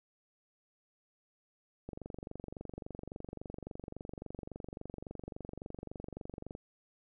click train, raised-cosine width 2 ms, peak -29 dBFS, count 111, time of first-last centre 1.89-6.551 s, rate 23.6 Hz, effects none

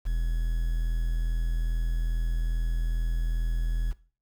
triangle tone with quantisation, 41.2 Hz, E1, in tune, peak -22 dBFS, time 0.05-3.93 s, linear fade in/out 20 ms, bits 8, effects noise-tail reverb RT60 0.4 s tail -19 dB re dry

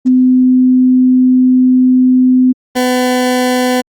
sine / 20% pulse tone pair in turn, 254.8 / 251.4 Hz, C4 / B3, -46 / +31 cents, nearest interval unison, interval 23 cents, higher first, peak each -5 dBFS, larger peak neither, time 0.05-2.53 / 2.75-3.82 s, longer first, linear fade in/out 20 ms, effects Opus 24 kbps

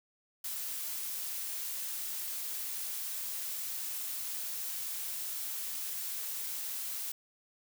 blue noise, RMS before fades -38 dBFS, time 0.44-7.12 s, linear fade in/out 5 ms, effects none

